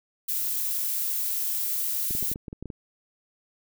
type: noise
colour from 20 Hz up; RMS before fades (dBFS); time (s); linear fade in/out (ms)
violet; -28; 0.28-2.34; 10
type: clicks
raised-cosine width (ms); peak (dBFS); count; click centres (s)
3; -23; 10; 2.108 / 2.151 / 2.227 / 2.316 / 2.359 / 2.482 / 2.529 / 2.626 / 2.657 / 2.702
effects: none